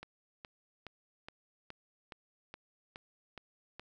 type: click train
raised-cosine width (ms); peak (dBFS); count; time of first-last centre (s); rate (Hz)
0.3; -29; 10; 0.03-3.796; 2.39
effects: none